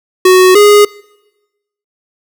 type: tone pair in turn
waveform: square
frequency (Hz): 370 / 413.5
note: F#4 / G#4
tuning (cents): 0 / -8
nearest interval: major second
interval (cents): 192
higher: second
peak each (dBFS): -3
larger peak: neither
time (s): 0.25-0.55 / 0.55-0.85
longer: neither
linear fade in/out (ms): 5
effects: noise-tail reverb RT60 1.0 s tail -24 dB re dry